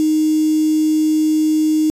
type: tone with quantisation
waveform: sine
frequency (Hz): 310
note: D#4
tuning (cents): -6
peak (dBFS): -12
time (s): 0-1.9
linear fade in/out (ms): 0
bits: 5
effects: resampled to 32000 Hz